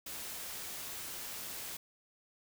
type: noise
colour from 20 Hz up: white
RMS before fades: -43 dBFS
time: 0.06-1.77 s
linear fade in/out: 5 ms
effects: none